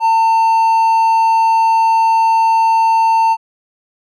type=tone; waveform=triangle; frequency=900 Hz; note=A5; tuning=39 cents sharp; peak=-7 dBFS; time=0-3.37 s; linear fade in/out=50 ms; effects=none

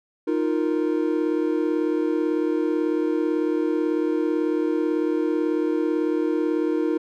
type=chord; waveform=triangle; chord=Eb suspended second; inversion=none; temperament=equal; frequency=311.1 / 349.2 / 466.2 Hz; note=Eb4 / F4 / Bb4; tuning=0 / 0 / 0 cents; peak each=-21 / -23 / -25 dBFS; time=0.27-6.98 s; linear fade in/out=10 ms; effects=none

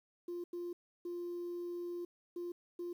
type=tone bursts at uneven times; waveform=sine; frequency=349.2 Hz; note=F4; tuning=in tune; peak=-37 dBFS; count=5; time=0.28-0.44 / 0.53-0.73 / 1.05-2.05 / 2.36-2.52 / 2.79-2.93 s; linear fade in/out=5 ms; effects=tanh soft clip ceiling -36 dBFS + 11-bit

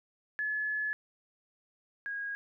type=tone pair in turn; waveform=sine; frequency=1712 / 1640.4 Hz; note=A6 / G#6; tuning=-48 / -22 cents; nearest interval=minor second; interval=74 cents; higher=first; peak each=-30 / -34 dBFS; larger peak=first; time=0.39-0.93 / 2.06-2.35 s; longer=first; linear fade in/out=0 ms; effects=none

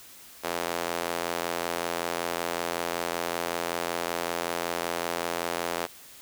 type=tone with high-pass filter; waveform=sawtooth; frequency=85.3 Hz; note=F2; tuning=40 cents flat; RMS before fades=-31 dBFS; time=0.43-5.87 s; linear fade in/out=20 ms; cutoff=520 Hz; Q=1; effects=white hiss -49 dBFS RMS until 6.21 s

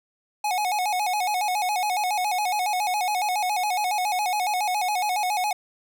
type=tone with vibrato; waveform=square; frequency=784 Hz; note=G5; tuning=in tune; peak=-23 dBFS; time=0.44-5.53 s; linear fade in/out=5 ms; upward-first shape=square; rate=7.2 Hz; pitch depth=120 cents each way; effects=none

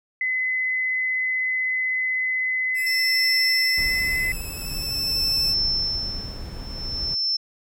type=tone; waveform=sine; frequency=2029 Hz; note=B6; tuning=46 cents sharp; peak=-21 dBFS; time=0.21-4.32 s; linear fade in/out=2 ms
type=tone with vibrato; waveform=5% pulse; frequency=2606 Hz; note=E7; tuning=20 cents flat; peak=-25 dBFS; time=2.74-5.55 s; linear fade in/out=50 ms; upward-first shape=square; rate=12 Hz; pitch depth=21 cents each way
type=tone with tremolo; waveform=sine; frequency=5330 Hz; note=E8; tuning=18 cents sharp; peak=-19 dBFS; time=2.86-7.37 s; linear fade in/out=10 ms; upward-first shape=sine; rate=0.48 Hz; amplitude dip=95%
type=noise; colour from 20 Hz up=brown; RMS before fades=-33 dBFS; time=3.77-7.15 s; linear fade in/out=10 ms
effects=none

